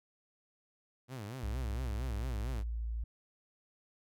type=tone with vibrato; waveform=sawtooth; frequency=115.5 Hz; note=A#2; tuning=16 cents flat; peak=-37 dBFS; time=1.08-2.64 s; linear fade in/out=50 ms; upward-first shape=sine; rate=4.4 Hz; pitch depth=250 cents each way
type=tone with pitch glide; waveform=sine; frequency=62.7 to 56.51 Hz; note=B1 to A1; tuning=+27 to +47 cents; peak=-34 dBFS; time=1.43-3.04 s; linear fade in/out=5 ms; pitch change=-180 cents; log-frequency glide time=1.92-2.78 s
effects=none